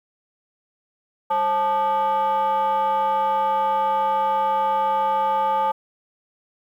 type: tone with frequency modulation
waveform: sine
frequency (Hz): 873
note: A5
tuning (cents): -14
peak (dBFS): -16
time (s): 1.3-5.72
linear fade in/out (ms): 10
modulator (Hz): 337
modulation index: 0.71
effects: tanh soft clip ceiling -16 dBFS + 9-bit